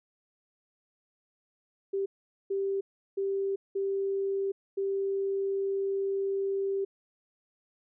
sine tone bursts at uneven times, 392 Hz, G4, in tune, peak -27 dBFS, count 5, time 1.93-2.06 / 2.5-2.81 / 3.17-3.56 / 3.75-4.52 / 4.77-6.85 s, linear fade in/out 10 ms, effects none

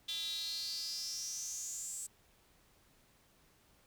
square tone with high-pass filter sweep, 183.2 Hz, F#3, 17 cents flat, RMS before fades -41 dBFS, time 0.08-2.07 s, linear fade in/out 10 ms, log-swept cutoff 3500 to 8000 Hz, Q 8.7, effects pink hiss -68 dBFS RMS until 3.86 s

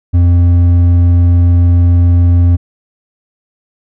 sine tone with hard clipping, 87.31 Hz, F2, in tune, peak -6 dBFS, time 0.13-2.57 s, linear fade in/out 20 ms, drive 5 dB, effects none

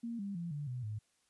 sine tone with pitch steps, 233.1 / 199.44 / 170.64 / 146 / 124.92 / 106.88 Hz, A#3 / G3 / F3 / D3 / B2 / A2, 0 / +30 / -40 / -10 / +20 / -50 cents, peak -37 dBFS, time 0.03-0.99 s, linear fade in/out 10 ms, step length 160 ms, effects white hiss -75 dBFS RMS until 1.29 s + resampled to 24000 Hz

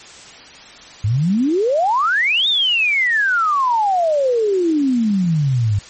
sine exponential two-way sweep, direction up then down, 97.3 to 3743 to 97.3 Hz, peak -13 dBFS, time 1.04-5.79 s, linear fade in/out 5 ms, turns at 2.48 s, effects white hiss -39 dBFS RMS until 5.89 s + MP3 32 kbps

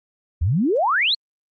sine exponential sweep, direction up, 72 to 4443 Hz, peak -16 dBFS, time 0.41-1.15 s, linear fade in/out 10 ms, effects Opus 48 kbps

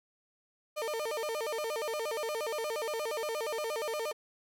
35% pulse tone with vibrato, 523.3 Hz, C5, in tune, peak -31 dBFS, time 0.76-4.13 s, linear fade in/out 20 ms, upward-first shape square, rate 8.5 Hz, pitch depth 250 cents each way, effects none

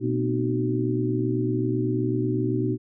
sine tone cluster, 121.1 / 238.4 / 258.4 / 308.7 / 376.6 Hz, B2 / A#3 / C4 / D#4 / F#4, -34 / +39 / -21 / -14 / +31 cents, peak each -26 / -31 / -32 / -27 / -28 dBFS, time 0-2.78 s, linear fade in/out 50 ms, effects none

